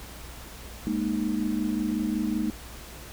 sine chord, Ab suspended second, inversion none, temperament equal with one note detuned, 207.7 / 233.1 / 308.6 Hz, Ab3 / Bb3 / Eb4, 0 / 0 / -14 cents, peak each -29 dBFS, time 0.87-2.5 s, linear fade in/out 0 ms, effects added 60 Hz sine -44 dBFS peak until 3.12 s + pink hiss -44 dBFS RMS until 3.12 s

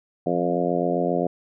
harmonic tone with a mistuned harmonic, 87.5 Hz, F2, 4 cents sharp, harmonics 2 / 3 / 4 / 5 / 6 / 7 / 8, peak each -28 / -28 / -28 / -28 / -28 / -28 / -28 dBFS, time 0.26-1.27 s, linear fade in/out 5 ms, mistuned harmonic 2, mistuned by -21 cents, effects none

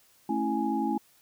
sine tone cluster, 219.9 / 273 / 329.2 / 833 Hz, A3 / C#4 / E4 / G#5, -1 / -26 / -2 / +5 cents, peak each -31 dBFS, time 0.29-0.98 s, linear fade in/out 5 ms, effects white hiss -62 dBFS RMS until 1.21 s

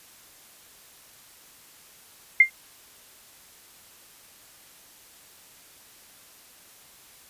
sine tone with exponential decay, 2100 Hz, C7, 6 cents sharp, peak -7 dBFS, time 2.4-2.5 s, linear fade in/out 5 ms, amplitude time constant 21 ms, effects white hiss -52 dBFS RMS until 7.29 s + resampled to 32000 Hz

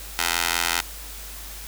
15% pulse tone with high-pass filter, 85.1 Hz, F2, 44 cents flat, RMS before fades -24 dBFS, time 0.19-0.81 s, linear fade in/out 0 ms, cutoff 1400 Hz, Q 0.61, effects added 50 Hz sine -39 dBFS peak until 1.67 s + white hiss -39 dBFS RMS until 1.67 s

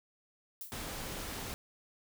violet noise with exponential decay, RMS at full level -40 dBFS, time 0.61-0.86 s, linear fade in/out 2 ms, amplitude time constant 53 ms
pink noise, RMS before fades -41 dBFS, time 0.72-1.54 s, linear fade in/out 0 ms
effects none

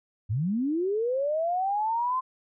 sine linear sweep, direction up, 92.7 to 1049 Hz, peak -24 dBFS, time 0.29-2.21 s, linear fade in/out 20 ms, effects none

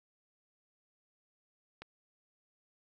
click, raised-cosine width 0.3 ms, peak -29 dBFS, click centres 1.82 s, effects none

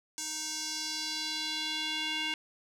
square tone with band-pass filter sweep, 311.1 Hz, D#4, in tune, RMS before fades -35 dBFS, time 0.18-2.34 s, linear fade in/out 0 ms, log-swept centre 6800 to 2800 Hz, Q 2.5, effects none

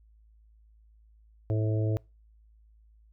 harmonic tone, 108.6 Hz, A2, 22 cents flat, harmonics 1 / 3 / 4 / 5 / 6, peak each -25 / -35 / -37 / -39 / -41 dBFS, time 1.5-1.97 s, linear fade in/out 0 ms, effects noise-tail reverb RT60 0.3 s tail -26 dB re dry + added 54 Hz sine -56 dBFS peak until 3.12 s

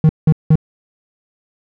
triangle tone bursts, 156.5 Hz, D#3, 10 cents sharp, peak -4 dBFS, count 3, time 0.04-0.556 s, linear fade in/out 2 ms, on 52 ms, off 180 ms, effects none

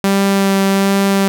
sawtooth tone with vibrato, 196 Hz, G3, in tune, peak -7 dBFS, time 0.04-1.28 s, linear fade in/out 0 ms, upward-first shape sine, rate 1.3 Hz, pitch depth 10 cents each way, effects none

